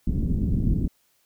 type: low-pass noise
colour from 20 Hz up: pink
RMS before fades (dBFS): -23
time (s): 0.07-0.88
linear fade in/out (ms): 5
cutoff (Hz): 260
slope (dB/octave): 24
effects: white hiss -66 dBFS RMS until 1.25 s